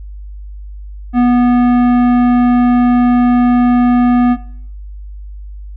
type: tone with tanh clipping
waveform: sine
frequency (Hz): 244.6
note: B3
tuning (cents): -16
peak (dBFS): -9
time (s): 1.13-4.37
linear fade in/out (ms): 50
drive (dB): 14
effects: noise-tail reverb RT60 0.6 s tail -18 dB re dry + added 50 Hz sine -26 dBFS peak until 5.76 s